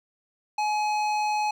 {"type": "tone with hard clipping", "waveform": "sine", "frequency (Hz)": 845, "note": "G#5", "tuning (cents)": 30, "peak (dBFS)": -25, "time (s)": [0.58, 1.51], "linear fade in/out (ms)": 5, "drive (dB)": 13, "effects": []}